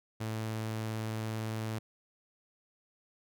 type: tone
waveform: sawtooth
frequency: 110.3 Hz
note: A2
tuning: 5 cents sharp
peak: -30 dBFS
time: 0.2-1.79 s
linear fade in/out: 10 ms
effects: none